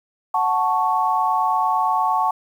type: chord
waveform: sine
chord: F# minor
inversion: none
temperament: equal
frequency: 740 / 880 / 1108.7 Hz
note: F#5 / A5 / C#6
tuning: 0 / 0 / 0 cents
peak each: -22 / -20 / -21 dBFS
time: 0.34-2.31 s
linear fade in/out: 5 ms
effects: 8-bit